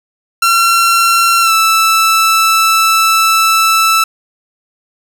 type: tone with pitch glide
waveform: sawtooth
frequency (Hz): 1361 to 1320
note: F6 to E6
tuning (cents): -45 to +2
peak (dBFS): -4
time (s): 0.42-4.04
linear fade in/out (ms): 5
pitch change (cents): -53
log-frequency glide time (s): 1.42-1.52
effects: 7-bit